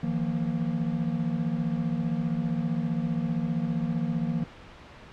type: chord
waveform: triangle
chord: Eb suspended second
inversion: none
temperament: equal with one note detuned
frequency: 159.38 / 174.61 / 233.1 Hz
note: Eb3 / F3 / Bb3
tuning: +42 / 0 / 0 cents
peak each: -28 dBFS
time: 0.03-4.44 s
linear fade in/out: 5 ms
effects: pink hiss -47 dBFS RMS until 5.12 s + low-pass 3000 Hz 12 dB/octave